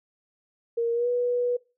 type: tone with pitch glide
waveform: sine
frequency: 466.2 to 488.2 Hz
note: A#4 to B4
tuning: 0 to -20 cents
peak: -22 dBFS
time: 0.77-1.57 s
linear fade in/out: 10 ms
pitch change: +80 cents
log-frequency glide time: 0.93-1.08 s
effects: noise-tail reverb RT60 0.3 s tail -22 dB re dry